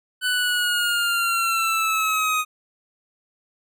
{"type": "linear sweep", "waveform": "25% pulse", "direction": "down", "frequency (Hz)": [1500, 1244.5], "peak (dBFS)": -16, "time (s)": [0.21, 2.45], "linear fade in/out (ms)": 50, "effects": []}